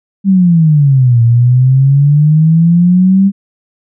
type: exponential two-way sweep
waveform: sine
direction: down then up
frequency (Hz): 199.2 to 115.5 to 199.2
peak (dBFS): -4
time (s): 0.24-3.32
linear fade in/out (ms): 50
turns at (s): 1.22
effects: none